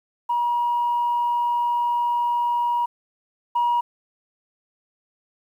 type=tone pair in turn; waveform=sine; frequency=957 / 957 Hz; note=A#5 / A#5; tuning=+45 / +45 cents; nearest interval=unison; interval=0 cents; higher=neither; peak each=-18 / -16 dBFS; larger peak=second; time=0.29-2.86 / 3.55-3.81 s; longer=first; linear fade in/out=10 ms; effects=tanh soft clip ceiling -15 dBFS + 9-bit